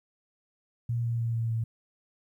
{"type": "tone with pitch steps", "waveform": "sine", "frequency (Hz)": [118.1, 116.95, 115.8, 114.67, 113.55], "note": ["A#2", "A#2", "A#2", "A#2", "A#2"], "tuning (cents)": [23, 6, -11, -28, -45], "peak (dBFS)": -26, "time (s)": [0.89, 1.64], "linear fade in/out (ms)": 5, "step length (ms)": 150, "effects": ["11-bit"]}